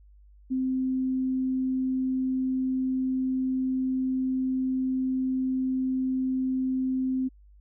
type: tone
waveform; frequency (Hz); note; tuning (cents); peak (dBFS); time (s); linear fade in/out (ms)
sine; 260; C4; -11; -24; 0.5-7.29; 20
effects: added 50 Hz sine -51 dBFS peak until 7.6 s